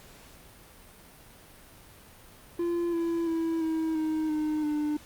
triangle tone with pitch steps, 343.7 / 335.8 / 328.2 / 320.7 / 313.4 / 306.2 / 299.2 Hz, F4 / E4 / E4 / E4 / D#4 / D#4 / D4, -28 / +32 / -8 / -48 / +13 / -28 / +32 cents, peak -24 dBFS, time 2.59-4.97 s, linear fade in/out 5 ms, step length 340 ms, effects pink hiss -52 dBFS RMS until 5.05 s + Opus 48 kbps

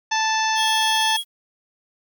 harmonic tone, 879 Hz, A5, 2 cents flat, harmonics 1 / 2 / 3 / 4 / 5 / 6 / 7, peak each -21 / -25 / -29 / -30 / -34 / -30 / -29 dBFS, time 0.11-1.17 s, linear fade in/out 10 ms
square tone, 3299 Hz, G#7, 12 cents flat, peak -23 dBFS, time 0.55-1.24 s, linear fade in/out 50 ms
blue noise with tremolo, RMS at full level -38 dBFS, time 0.61-1.25 s, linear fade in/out 50 ms, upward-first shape sine, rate 15 Hz, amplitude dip 65%
effects none

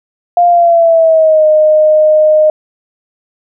sine tone with pitch glide, 700 to 616.5 Hz, F5 to D#5, +4 to -16 cents, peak -4 dBFS, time 0.37-2.5 s, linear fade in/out 2 ms, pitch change -220 cents, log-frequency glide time 0.48-1.46 s, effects none

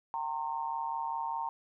sine tone with amplitude modulation, 919 Hz, A#5, 25 cents flat, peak -28 dBFS, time 0.14-1.49 s, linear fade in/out 0 ms, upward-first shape sine, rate 145 Hz, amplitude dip 90%, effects none

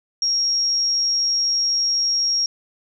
sine tone, 5588 Hz, F8, in tune, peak -17 dBFS, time 0.22-2.46 s, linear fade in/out 2 ms, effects none

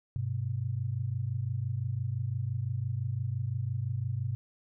sine tone pair together, 100.7 / 126.57 Hz, G2 / B2, +47 / +43 cents, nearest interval major third, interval 396 cents, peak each -33 / -32 dBFS, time 0.16-4.35 s, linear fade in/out 0 ms, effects none

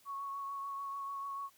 sine tone with vibrato, 1108.7 Hz, C#6, in tune, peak -38 dBFS, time 0.05-1.5 s, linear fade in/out 50 ms, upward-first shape triangle, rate 6.8 Hz, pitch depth 21 cents each way, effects white hiss -66 dBFS RMS until 1.57 s

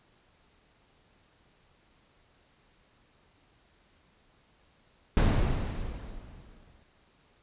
brown noise with exponential decay, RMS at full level -20 dBFS, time 5.17-6.83 s, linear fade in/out 1 ms, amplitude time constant 360 ms, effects pink hiss -65 dBFS RMS until 7.42 s + resampled to 8000 Hz

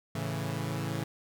sawtooth chord, A major, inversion none, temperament equal, 110 / 138.59 / 164.81 Hz, A2 / C#3 / E3, 0 / 0 / 0 cents, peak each -32 dBFS, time 0.15-1.04 s, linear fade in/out 5 ms, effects none

